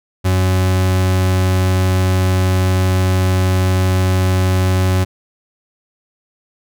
40% pulse tone, 93 Hz, F#2, 9 cents sharp, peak -11 dBFS, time 0.24-5.05 s, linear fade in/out 20 ms, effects none

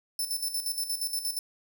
15% pulse tone with tremolo, 5290 Hz, E8, 5 cents sharp, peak -22 dBFS, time 0.19-1.39 s, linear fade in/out 2 ms, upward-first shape square, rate 8.5 Hz, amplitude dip 65%, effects none

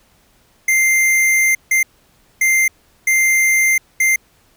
square tone bursts at uneven times, 2093 Hz, C7, in tune, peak -12 dBFS, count 5, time 0.68-1.55 / 1.71-1.83 / 2.41-2.68 / 3.07-3.78 / 4-4.16 s, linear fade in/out 5 ms, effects pink hiss -55 dBFS RMS until 4.56 s

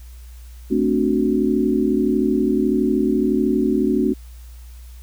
sine chord, D dominant seventh, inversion second, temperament equal, 220 / 261.6 / 293.7 / 370 Hz, A3 / C4 / D4 / F#4, 0 / 0 / 0 / 0 cents, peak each -21 dBFS, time 0.7-4.14 s, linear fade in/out 20 ms, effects added 60 Hz sine -36 dBFS peak until 5.02 s + white hiss -52 dBFS RMS until 5.02 s

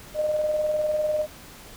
sine tone with tremolo, 610 Hz, D#5, 34 cents flat, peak -20 dBFS, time 0.14-1.27 s, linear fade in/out 50 ms, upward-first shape square, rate 20 Hz, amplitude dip 35%, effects pink hiss -45 dBFS RMS until 1.76 s

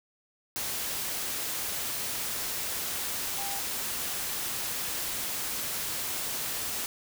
sine tone in noise, 796 Hz, G5, 26 cents sharp, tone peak -38 dBFS, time 3.38-3.59 s, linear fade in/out 0 ms, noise white, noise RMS -33 dBFS, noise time 0.56-6.86 s, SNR -8 dB, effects none

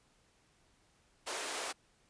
pink high-pass noise, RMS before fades -39 dBFS, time 1.26-1.73 s, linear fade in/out 20 ms, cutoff 400 Hz, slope 24 dB/octave, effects pink hiss -70 dBFS RMS until 2.09 s + resampled to 22050 Hz

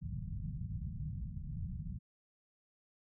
white low-pass noise, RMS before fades -41 dBFS, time 0.01-1.99 s, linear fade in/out 20 ms, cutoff 180 Hz, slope 48 dB/octave, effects none

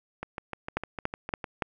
two click trains, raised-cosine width 0.5 ms, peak -12 / -19 dBFS, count 4 / 9, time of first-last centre 0.77-1.622 / 0.23-1.442 s, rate 3.52 / 6.6 Hz, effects none

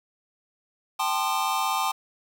square chord, A half-diminished seventh, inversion third, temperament equal with one note detuned, 784 / 880 / 1046.5 / 1215.4 Hz, G5 / A5 / C6 / Eb6, 0 / 0 / 0 / -41 cents, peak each -30 dBFS, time 0.99-1.92 s, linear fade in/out 10 ms, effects 8-bit

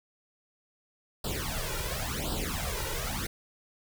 pink noise with flanger, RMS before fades -33 dBFS, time 1.24-3.27 s, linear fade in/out 5 ms, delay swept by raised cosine 0.23 to 2.13 ms, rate 0.93 Hz, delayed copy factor +0.9, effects none

